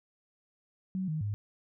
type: tone with pitch steps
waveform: sine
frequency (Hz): 187.9 / 155.8 / 103.3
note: F#3 / D#3 / G#2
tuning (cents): +27 / +3 / -9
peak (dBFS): -30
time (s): 0.95-1.34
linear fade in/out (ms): 0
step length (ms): 130
effects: none